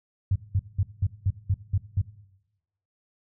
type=tone bursts; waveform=sine; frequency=96.9 Hz; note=G2; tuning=20 cents flat; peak=-19 dBFS; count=8; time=0.31-2.016 s; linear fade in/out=5 ms; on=47 ms; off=190 ms; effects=noise-tail reverb RT60 0.9 s tail -17 dB re dry